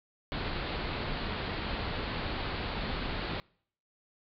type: low-pass noise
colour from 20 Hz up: pink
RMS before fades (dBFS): -35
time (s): 0.32-3.4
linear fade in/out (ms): 0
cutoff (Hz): 4600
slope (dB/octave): 96
effects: noise-tail reverb RT60 0.6 s tail -26 dB re dry